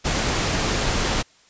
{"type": "noise", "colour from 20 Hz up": "pink", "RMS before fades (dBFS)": -22, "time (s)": [0.04, 1.23], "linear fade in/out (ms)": 20, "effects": ["white hiss -55 dBFS RMS until 1.49 s", "resampled to 16000 Hz"]}